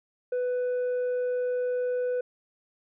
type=tone with tanh clipping; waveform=sine; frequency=496.8 Hz; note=B4; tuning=10 cents sharp; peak=-26 dBFS; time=0.32-2.21 s; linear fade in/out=5 ms; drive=3 dB; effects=none